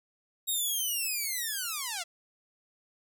5% pulse linear sweep, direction down, 3799 to 651 Hz, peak -21 dBFS, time 0.47-2.04 s, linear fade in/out 20 ms, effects none

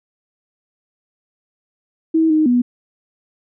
sine tone with pitch steps, 322 / 310.6 / 244.8 Hz, E4 / D#4 / B3, -41 / -3 / -15 cents, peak -11 dBFS, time 2.14-2.62 s, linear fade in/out 10 ms, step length 160 ms, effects none

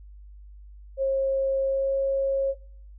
sine tone with pitch glide, 539 to 543.7 Hz, C#5 to C#5, -49 to -34 cents, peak -21 dBFS, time 0.97-2.55 s, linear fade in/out 50 ms, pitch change +15 cents, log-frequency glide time 1.63-1.95 s, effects noise-tail reverb RT60 0.6 s tail -24 dB re dry + added 50 Hz sine -43 dBFS peak until 2.98 s

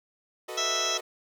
sawtooth chord, B dominant seventh, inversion second, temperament equal, 370 / 440 / 493.9 / 622.3 Hz, F#4 / A4 / B4 / D#5, 0 / 0 / 0 / 0 cents, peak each -36 / -37 / -38 / -36 dBFS, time 0.48-1.01 s, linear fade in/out 10 ms
harmonic tone, 659.3 Hz, E5, in tune, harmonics 1 / 2 / 3 / 4 / 5 / 6 / 8 / 9 / 10, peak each -36 / -34 / -38 / -38 / -32 / -35 / -33 / -33 / -38 dBFS, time 0.57-0.98 s, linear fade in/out 10 ms
effects none

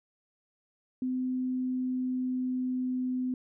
sine tone with pitch glide, 255.4 to 253.9 Hz, C4 to B3, -42 to +48 cents, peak -28 dBFS, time 1.02-3.34 s, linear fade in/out 2 ms, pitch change -10 cents, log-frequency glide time 1.3-3.12 s, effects none

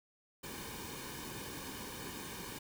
pink noise with comb filter, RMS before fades -45 dBFS, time 0.43-2.59 s, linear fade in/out 10 ms, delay 1.5 ms, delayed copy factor -0.7, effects none

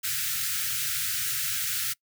white band-stop noise, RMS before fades -29 dBFS, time 0.03-1.94 s, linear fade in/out 20 ms, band 160 to 1300 Hz, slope 96 dB/octave, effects noise-tail reverb RT60 0.1 s tail -24 dB re dry + high-pass 80 Hz 12 dB/octave

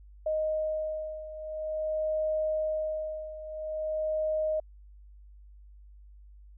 sine beating tone pair, 622.3 / 622.78 Hz, D#5 / D#5, 0 / +1 cents, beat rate 0.48 Hz, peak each -30 / -34 dBFS, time 0.26-4.6 s, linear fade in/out 5 ms, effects added 50 Hz sine -49 dBFS peak until 6.57 s

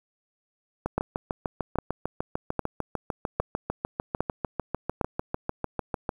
two click trains, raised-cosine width 1 ms, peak -10 / -13 dBFS, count 6 / 36, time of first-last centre 0.98-5.012 / 0.86-6.092 s, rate 1.24 / 6.69 Hz, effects 8-bit

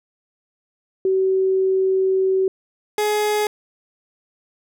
sine / 30% pulse tone pair in turn, 380 / 420.7 Hz, F#4 / G#4, +46 / +22 cents, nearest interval major second, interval 176 cents, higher second, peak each -15 dBFS, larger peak neither, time 1.05-2.48 / 2.98-3.47 s, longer first, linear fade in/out 2 ms, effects none

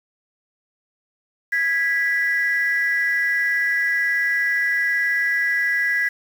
sine tone pair together, 1653 / 1965.8 Hz, G#6 / B6, -9 / -9 cents, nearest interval minor third, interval 300 cents, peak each -20 / -19 dBFS, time 1.52-6.09 s, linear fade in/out 10 ms, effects tanh soft clip ceiling -12 dBFS + 7-bit

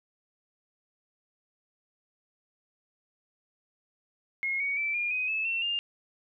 sine tone with pitch steps, 2158 / 2241 / 2326 / 2415 / 2508 / 2604 / 2703 / 2807 Hz, C#7 / C#7 / D7 / D7 / D#7 / E7 / E7 / F7, -47 / +18 / -17 / +48 / +13 / -22 / +43 / +8 cents, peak -27 dBFS, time 4.43-5.79 s, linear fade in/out 0 ms, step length 170 ms, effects none

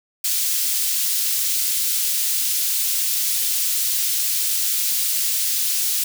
white high-pass noise, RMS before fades -21 dBFS, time 0.24-6.04 s, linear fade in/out 5 ms, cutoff 3600 Hz, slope 12 dB/octave, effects none

